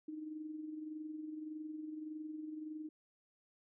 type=tone with amplitude modulation; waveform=sine; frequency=309.1 Hz; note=D#4; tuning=11 cents flat; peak=-40 dBFS; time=0.08-2.89 s; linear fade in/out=5 ms; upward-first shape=sine; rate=21.7 Hz; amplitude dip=50%; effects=none